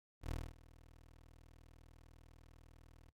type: tone with ADSR envelope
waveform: 20% pulse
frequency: 40 Hz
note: D#1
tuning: 49 cents sharp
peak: -33 dBFS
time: 0.21-3.1 s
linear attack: 97 ms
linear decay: 230 ms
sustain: -22 dB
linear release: 5 ms
effects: noise-tail reverb RT60 0.1 s tail -23 dB re dry + AAC 48 kbps